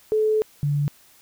sine tone pair in turn, 432.2 / 144.65 Hz, A4 / D3, -31 / -26 cents, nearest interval octave + perfect fifth, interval 1895 cents, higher first, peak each -17 / -19 dBFS, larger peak first, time 0.12-0.42 / 0.63-0.88 s, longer first, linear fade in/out 0 ms, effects white hiss -54 dBFS RMS until 1.21 s

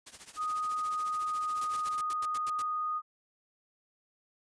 white noise with tremolo, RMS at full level -45 dBFS, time 0.06-1.98 s, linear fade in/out 10 ms, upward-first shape triangle, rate 14 Hz, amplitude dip 90%
sine tone with pitch glide, 1244.5 to 1237.3 Hz, D#6 to D#6, 0 to -10 cents, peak -30 dBFS, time 0.36-3.02 s, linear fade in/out 50 ms, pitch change -10 cents, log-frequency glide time 0.67-2.67 s
white noise bursts, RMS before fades -42 dBFS, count 9, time 1.61-2.622 s, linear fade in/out 5 ms, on 36 ms, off 86 ms
effects resampled to 22050 Hz

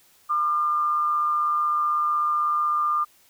sine tone with amplitude modulation, 1201 Hz, D6, 38 cents sharp, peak -18 dBFS, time 0.29-3.05 s, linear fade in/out 20 ms, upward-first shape sine, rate 156 Hz, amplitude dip 40%, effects white hiss -58 dBFS RMS until 3.29 s

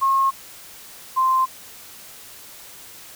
sine tone pair in turn, 1080 / 1044.4 Hz, C#6 / C6, -45 / -3 cents, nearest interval minor second, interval 58 cents, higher first, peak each -15 dBFS, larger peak neither, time 0.01-0.31 / 1.16-1.46 s, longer neither, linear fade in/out 20 ms, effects white hiss -42 dBFS RMS until 3.15 s

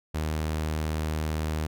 sawtooth tone, 77.78 Hz, D#2, in tune, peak -23 dBFS, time 0.14-1.67 s, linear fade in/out 10 ms, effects none

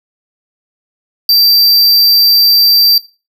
square tone, 4687 Hz, D8, 4 cents flat, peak -6 dBFS, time 1.29-2.98 s, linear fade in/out 2 ms, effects noise-tail reverb RT60 0.3 s tail -18 dB re dry

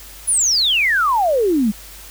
sine exponential sweep, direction down, 10800 to 195.8 Hz, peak -13 dBFS, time 0.27-1.72 s, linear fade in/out 20 ms, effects added 50 Hz sine -41 dBFS peak until 2.1 s + white hiss -39 dBFS RMS until 2.1 s

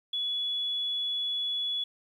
sine tone, 3400 Hz, G#7, 40 cents sharp, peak -28 dBFS, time 0.13-1.84 s, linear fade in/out 5 ms, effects 10-bit

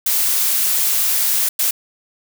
blue noise bursts at uneven times, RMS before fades -17 dBFS, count 2, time 0.06-1.49 / 1.59-1.71 s, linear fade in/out 5 ms, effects none

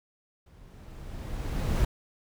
brown noise with level ramp, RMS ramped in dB -54 to -24 dBFS, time 0.46-1.85 s, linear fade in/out 5 ms, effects none

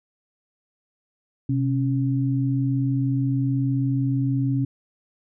sine tone pair together, 128.78 / 275.1 Hz, C3 / C#4, -27 / -13 cents, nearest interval octave + minor second, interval 1314 cents, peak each -21 / -24 dBFS, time 1.49-4.65 s, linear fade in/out 5 ms, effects none

